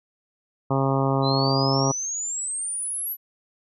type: harmonic tone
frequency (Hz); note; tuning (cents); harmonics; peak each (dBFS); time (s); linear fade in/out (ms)
135.6; C#3; -38; 1 / 2 / 3 / 4 / 5 / 6 / 7 / 8 / 9; -23 / -26 / -28 / -29 / -30 / -31 / -31 / -32 / -33; 0.7-1.92; 10
type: exponential sweep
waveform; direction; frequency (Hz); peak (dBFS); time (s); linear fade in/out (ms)
sine; up; 3951 to 12000; -26; 1.22-3.17; 50
effects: none